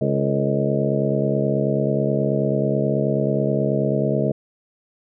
harmonic tone with a mistuned harmonic, 69.3 Hz, C#2, in tune, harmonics 2 / 3 / 4 / 5 / 6 / 7 / 8 / 9, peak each -23 / -24 / -29 / -28 / -26 / -29 / -29 / -25 dBFS, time 0.01-4.32 s, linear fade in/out 5 ms, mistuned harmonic 6, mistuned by +64 cents, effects none

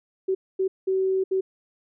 sine tone bursts at uneven times, 380 Hz, F#4, 46 cents sharp, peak -20 dBFS, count 4, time 0.28-0.35 / 0.59-0.68 / 0.87-1.24 / 1.31-1.41 s, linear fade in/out 10 ms, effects none

